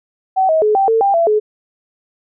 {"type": "tone with pitch steps", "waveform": "sine", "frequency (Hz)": [760, 636, 425.4, 780, 450.3, 794, 672, 425.5], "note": ["F#5", "D#5", "G#4", "G5", "A4", "G5", "E5", "G#4"], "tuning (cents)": [46, 38, 42, -9, 40, 22, 33, 42], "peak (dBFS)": -10, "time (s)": [0.36, 1.4], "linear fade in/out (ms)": 20, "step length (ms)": 130, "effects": []}